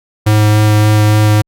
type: tone with vibrato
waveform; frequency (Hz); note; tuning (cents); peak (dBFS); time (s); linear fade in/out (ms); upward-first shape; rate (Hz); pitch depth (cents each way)
square; 106.3; G#2; +41; -7; 0.26-1.42; 10; sine; 3.5; 9
effects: Opus 48 kbps